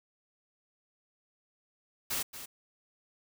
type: noise with echo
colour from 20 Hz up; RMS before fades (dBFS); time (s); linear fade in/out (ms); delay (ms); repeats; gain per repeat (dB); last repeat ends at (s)
white; -33; 2.1-2.23; 10; 230; 1; -11; 2.46
effects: none